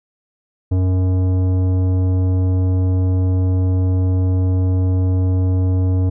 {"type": "tone with tanh clipping", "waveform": "sine", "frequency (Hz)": 92.5, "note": "F#2", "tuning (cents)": 0, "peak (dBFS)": -15, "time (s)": [0.71, 6.1], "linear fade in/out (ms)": 10, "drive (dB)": 13, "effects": []}